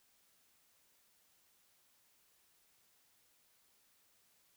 silence, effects white hiss -72 dBFS RMS until 4.56 s

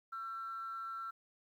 sine tone with frequency modulation, 1346 Hz, E6, 36 cents sharp, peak -39 dBFS, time 0.12-1.11 s, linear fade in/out 10 ms, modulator 232 Hz, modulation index 0.28, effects tanh soft clip ceiling -36 dBFS + 12-bit

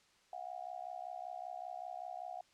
sine tone with amplitude modulation, 725 Hz, F#5, 35 cents flat, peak -38 dBFS, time 0.33-2.41 s, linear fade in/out 2 ms, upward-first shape sine, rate 65.2 Hz, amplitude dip 100%, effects white hiss -69 dBFS RMS until 2.53 s + low-pass 6000 Hz 12 dB/octave

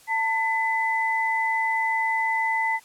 sine tone pair together, 894.5 / 2008 Hz, A5 / B6, +28 / +28 cents, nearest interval octave + major second, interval 1400 cents, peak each -24 dBFS, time 0.07-2.8 s, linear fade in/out 50 ms, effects white hiss -53 dBFS RMS until 2.84 s + low-pass 12000 Hz 12 dB/octave

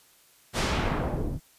pink noise with low-pass filter sweep, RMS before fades -28 dBFS, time 0.53-1.4 s, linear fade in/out 50 ms, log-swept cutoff 10000 to 200 Hz, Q 0.7, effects white hiss -59 dBFS RMS until 1.58 s + resampled to 32000 Hz

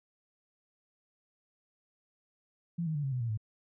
sine tone with pitch steps, 170 / 157.7 / 146.29 / 135.71 / 125.89 / 116.79 / 108.34 Hz, F3 / D#3 / D3 / C#3 / B2 / A#2 / A2, -46 / +24 / -6 / -36 / +34 / +4 / -26 cents, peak -30 dBFS, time 2.78-3.375 s, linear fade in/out 10 ms, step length 85 ms, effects none

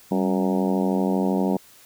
harmonic tone with a mistuned harmonic, 92.7 Hz, F#2, 4 cents sharp, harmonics 2 / 3 / 4 / 5 / 6 / 7 / 8 / 9 / 10, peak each -22 / -26 / -28 / -30 / -32 / -33 / -34 / -35 / -36 dBFS, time 0.11-1.57 s, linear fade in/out 5 ms, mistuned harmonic 2, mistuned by +78 cents, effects white hiss -51 dBFS RMS until 1.85 s

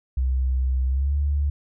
sine tone with pitch glide, 64.5 to 71.98 Hz, C2 to D2, -24 to -34 cents, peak -19 dBFS, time 0.17-1.5 s, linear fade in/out 5 ms, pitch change +190 cents, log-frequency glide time 0.87-1.15 s, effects none

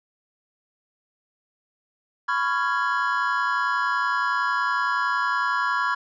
triangle chord, C# dominant seventh, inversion third, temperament just, 997.9 / 1108.7 / 1385.9 / 1663.1 Hz, B5 / C#6 / E#6 / G#6, +18 / 0 / -14 / +2 cents, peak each -25 dBFS, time 2.28-5.95 s, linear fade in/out 10 ms, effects resampled to 16000 Hz

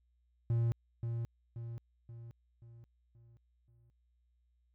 triangle tone with echo, 116.54 Hz, A#2, in tune, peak -26 dBFS, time 0.5-0.72 s, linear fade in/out 0 ms, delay 530 ms, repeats 6, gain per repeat -6 dB, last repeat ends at 3.9 s, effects added 60 Hz sine -70 dBFS peak until 4.74 s

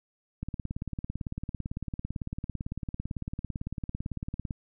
click train, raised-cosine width 5 ms, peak -21 dBFS, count 74, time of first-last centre 0.43-4.508 s, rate 17.9 Hz, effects none

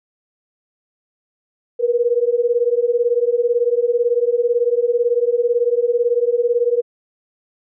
sine beating tone pair, 470 / 488 Hz, A#4 / B4, +14 / -21 cents, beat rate 18 Hz, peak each -17 dBFS, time 1.79-6.82 s, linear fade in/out 20 ms, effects none

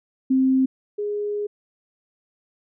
sine tone pair in turn, 262.6 / 414 Hz, C4 / G#4, +6 / -5 cents, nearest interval minor sixth, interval 789 cents, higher second, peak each -15 / -23 dBFS, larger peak first, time 0.3-0.66 / 0.98-1.47 s, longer second, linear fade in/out 10 ms, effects none

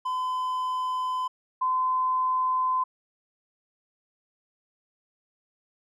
triangle / sine tone pair in turn, 1017 / 1024.7 Hz, C6 / C6, -50 / -36 cents, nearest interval unison, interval 14 cents, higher second, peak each -24 / -22 dBFS, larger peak second, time 0.05-1.28 / 1.61-2.84 s, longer neither, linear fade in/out 10 ms, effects none

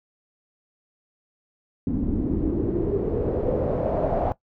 pink noise with low-pass filter sweep, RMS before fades -24 dBFS, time 1.87-4.32 s, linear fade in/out 0 ms, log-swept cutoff 250 to 720 Hz, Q 4.4, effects noise-tail reverb RT60 0.1 s tail -18 dB re dry

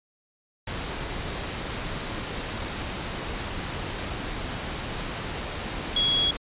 sine tone in noise, 3328 Hz, G#7, 3 cents sharp, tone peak -20 dBFS, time 5.96-6.31 s, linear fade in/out 5 ms, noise pink, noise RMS -32 dBFS, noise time 0.67-6.37 s, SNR +9 dB, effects resampled to 8000 Hz

